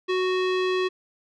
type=tone with low-pass filter; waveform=square; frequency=370 Hz; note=F#4; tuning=in tune; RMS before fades=-24 dBFS; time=0.08-0.89 s; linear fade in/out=20 ms; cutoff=3400 Hz; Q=1.7; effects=none